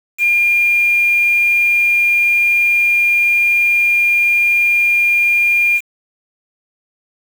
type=tone with quantisation; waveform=sine; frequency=2407 Hz; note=D7; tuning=42 cents sharp; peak=-10 dBFS; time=0.18-5.81 s; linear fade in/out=50 ms; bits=5; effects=none